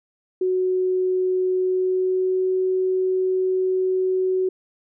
sine tone with pitch glide, 370 to 373.2 Hz, F#4 to F#4, 0 to +15 cents, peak -18 dBFS, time 0.41-4.49 s, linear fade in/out 5 ms, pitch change +15 cents, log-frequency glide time 1.56-2.51 s, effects none

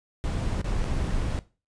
brown noise with dropouts, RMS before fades -27 dBFS, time 0.24-1.39 s, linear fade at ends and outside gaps 0 ms, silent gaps 0.615-0.644 / 0.842-0.847 s, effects noise-tail reverb RT60 0.3 s tail -17 dB re dry + resampled to 22050 Hz

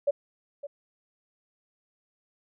sine tone with echo, 570 Hz, C#5, 48 cents sharp, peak -20 dBFS, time 0.07-0.11 s, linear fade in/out 10 ms, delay 560 ms, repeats 1, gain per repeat -14 dB, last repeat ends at 0.67 s, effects none

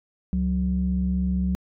sine tone pair together, 69.15 / 184.6 Hz, C#2 / F#3, -4 / -4 cents, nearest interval octave + perfect fourth, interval 1700 cents, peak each -24 / -22 dBFS, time 0.33-1.55 s, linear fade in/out 0 ms, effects tanh soft clip ceiling -14 dBFS

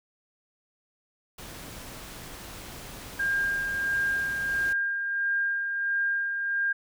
pink noise, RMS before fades -42 dBFS, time 1.38-4.73 s, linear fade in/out 5 ms
sine tone with tremolo, 1606 Hz, G6, 41 cents sharp, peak -23 dBFS, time 3.19-6.73 s, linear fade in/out 10 ms, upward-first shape sine, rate 1.5 Hz, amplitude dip 40%
effects none

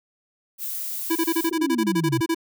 violet noise, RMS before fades -30 dBFS, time 0.58-1.51 s, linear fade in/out 50 ms
square tone bursts, 329.6 Hz, E4, in tune, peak -20 dBFS, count 15, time 1.1-2.347 s, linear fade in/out 10 ms, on 57 ms, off 28 ms
sine exponential sweep, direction down, 358.2 to 120 Hz, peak -23 dBFS, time 1.51-2.21 s, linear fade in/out 5 ms
effects none

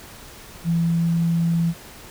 sine tone, 167.7 Hz, E3, 30 cents sharp, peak -17 dBFS, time 0.64-1.74 s, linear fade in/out 50 ms, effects pink hiss -42 dBFS RMS until 2.1 s

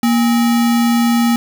sine tone with sample-and-hold, 235.2 Hz, A#3, 16 cents sharp, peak -10 dBFS, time 0.03-1.36 s, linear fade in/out 2 ms, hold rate 1050 Hz, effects none

